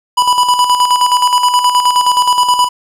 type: tone with tremolo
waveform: square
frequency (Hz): 987.8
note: B5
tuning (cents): 0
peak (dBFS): -7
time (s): 0.17-2.69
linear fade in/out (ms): 10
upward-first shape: square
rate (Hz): 9.5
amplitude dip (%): 55
effects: low-pass 11000 Hz 12 dB/octave + 7-bit